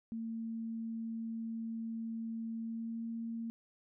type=tone with pitch glide; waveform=sine; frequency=226.5 to 229 Hz; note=A#3 to A#3; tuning=-50 to -31 cents; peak=-37 dBFS; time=0.12-3.5 s; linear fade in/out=0 ms; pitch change=+19 cents; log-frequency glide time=2.58-3.06 s; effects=none